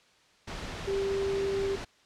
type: tone in noise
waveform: sine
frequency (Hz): 392.7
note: G4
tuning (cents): +3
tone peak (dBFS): -27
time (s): 0.87-1.76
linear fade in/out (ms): 10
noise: pink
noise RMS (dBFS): -38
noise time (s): 0.47-1.85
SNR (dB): +8
effects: white hiss -62 dBFS RMS until 2.05 s + low-pass 5000 Hz 12 dB/octave